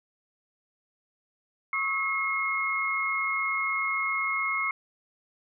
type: tone cluster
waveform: sine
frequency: 1101 / 1291 / 2158 Hz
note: C#6 / E6 / C#7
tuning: -12 / -37 / -47 cents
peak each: -32 / -33 / -27 dBFS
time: 1.73-4.71 s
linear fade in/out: 2 ms
effects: none